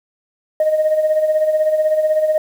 sine tone with tremolo, 620 Hz, D#5, 6 cents flat, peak -9 dBFS, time 0.6-2.38 s, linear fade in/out 2 ms, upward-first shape sine, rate 16 Hz, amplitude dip 60%, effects tanh soft clip ceiling -8 dBFS + 7-bit

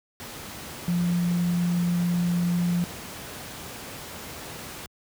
sine tone in noise, 174.61 Hz, F3, in tune, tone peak -21 dBFS, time 0.88-2.84 s, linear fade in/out 0 ms, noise pink, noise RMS -38 dBFS, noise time 0.2-4.86 s, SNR +14 dB, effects high-pass 80 Hz 12 dB/octave

